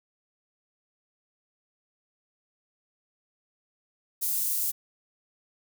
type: high-pass noise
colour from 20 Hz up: white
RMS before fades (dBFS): -28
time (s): 4.21-4.72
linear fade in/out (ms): 20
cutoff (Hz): 9200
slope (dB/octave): 12
effects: none